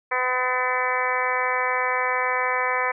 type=harmonic tone; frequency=253 Hz; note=B3; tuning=42 cents sharp; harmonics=2 / 3 / 4 / 5 / 6 / 7 / 8 / 9; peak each=-29 / -31 / -26 / -30 / -34 / -28 / -29 / -30 dBFS; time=0.11-2.92 s; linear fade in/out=10 ms; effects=none